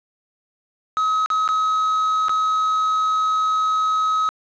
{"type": "tone with dropouts", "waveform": "triangle", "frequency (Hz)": 1275, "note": "D#6", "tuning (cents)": 42, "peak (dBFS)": -15, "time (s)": [0.97, 4.29], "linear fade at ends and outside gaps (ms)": 0, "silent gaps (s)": [[1.26, 1.302], [1.478, 1.489], [2.284, 2.294]], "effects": ["resampled to 16000 Hz", "7-bit"]}